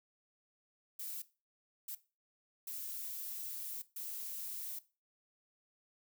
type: noise bursts at uneven times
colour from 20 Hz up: violet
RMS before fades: -43 dBFS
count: 4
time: 0.99-1.22 / 1.88-1.95 / 2.67-3.82 / 3.96-4.79 s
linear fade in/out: 5 ms
effects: noise-tail reverb RT60 0.3 s tail -17 dB re dry